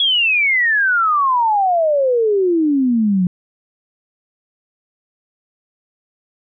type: exponential sweep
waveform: sine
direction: down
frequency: 3385 to 175.3 Hz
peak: -12 dBFS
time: 0-3.27 s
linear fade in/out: 2 ms
effects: none